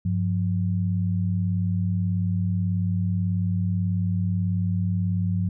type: tone pair together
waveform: sine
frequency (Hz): 99 / 177.32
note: G2 / F3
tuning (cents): +18 / +27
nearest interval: minor seventh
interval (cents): 1009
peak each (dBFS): -23 / -25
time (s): 0.05-5.49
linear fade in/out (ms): 5
effects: none